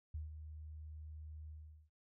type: tone with ADSR envelope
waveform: sine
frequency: 77.1 Hz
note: D#2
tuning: 15 cents flat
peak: -39 dBFS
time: 0.14-1.9 s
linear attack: 6 ms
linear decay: 150 ms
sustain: -8 dB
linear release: 410 ms
effects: none